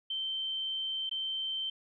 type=tone with dropouts; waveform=sine; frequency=3111 Hz; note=G7; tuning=14 cents flat; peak=-32 dBFS; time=0.1-1.7 s; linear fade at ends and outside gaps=5 ms; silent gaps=1.095-1.112 s; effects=none